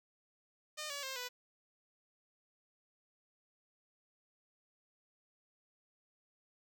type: tone with pitch steps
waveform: 5% pulse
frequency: 609 / 568.2 / 530.2 / 494.7 Hz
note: D#5 / C#5 / C5 / B4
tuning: -37 / +43 / +23 / +3 cents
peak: -29 dBFS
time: 0.77-1.29 s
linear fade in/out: 20 ms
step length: 130 ms
effects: none